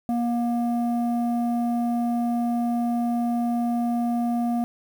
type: tone with low-pass filter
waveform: square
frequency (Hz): 237.5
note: A#3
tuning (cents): +33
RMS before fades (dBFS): -24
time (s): 0.09-4.64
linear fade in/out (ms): 0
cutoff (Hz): 580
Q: 3.8
effects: 8-bit